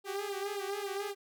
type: tone with flanger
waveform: sawtooth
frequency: 400 Hz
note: G4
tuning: 35 cents sharp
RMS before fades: -37 dBFS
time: 0.04-1.15 s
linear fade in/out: 50 ms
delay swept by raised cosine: 0.23 to 5.23 ms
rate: 3.7 Hz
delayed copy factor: +0.9
effects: none